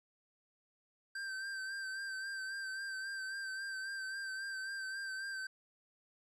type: tone with vibrato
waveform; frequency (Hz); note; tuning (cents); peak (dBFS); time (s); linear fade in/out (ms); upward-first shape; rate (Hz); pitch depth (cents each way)
square; 1565; G6; -3; -40; 1.15-5.47; 5; sine; 3.7; 34
effects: low-pass 8000 Hz 12 dB/octave